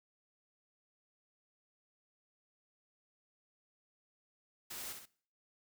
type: noise with echo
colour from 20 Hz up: white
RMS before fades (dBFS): -45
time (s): 4.7-4.93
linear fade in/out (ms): 10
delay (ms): 64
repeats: 2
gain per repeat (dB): -5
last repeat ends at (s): 5.058
effects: noise-tail reverb RT60 0.5 s tail -21 dB re dry